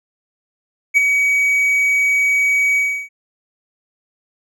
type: tone with ADSR envelope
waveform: triangle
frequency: 2265 Hz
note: C#7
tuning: 37 cents sharp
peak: -5 dBFS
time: 0.94-3.09 s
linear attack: 33 ms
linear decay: 14 ms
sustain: -6 dB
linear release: 320 ms
effects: none